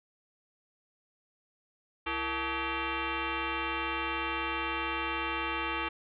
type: tone with frequency modulation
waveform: sine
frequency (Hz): 735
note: F#5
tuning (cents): -12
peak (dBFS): -30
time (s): 2.06-5.89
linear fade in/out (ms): 10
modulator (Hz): 401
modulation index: 5.7
effects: none